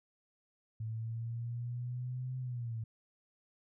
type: linear two-way sweep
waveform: sine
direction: up then down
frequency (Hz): 110.2 to 128.9 to 110.2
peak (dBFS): -36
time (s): 0.8-2.84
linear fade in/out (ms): 5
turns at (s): 2.38
effects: none